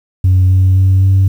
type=tone with pitch steps; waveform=sine; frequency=92.5 / 93.63 / 94.77 / 95.93 Hz; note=F#2 / F#2 / F#2 / G2; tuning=0 / +21 / +42 / -37 cents; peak=-4 dBFS; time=0.24-1.28 s; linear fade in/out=5 ms; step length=260 ms; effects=tanh soft clip ceiling -4 dBFS + 7-bit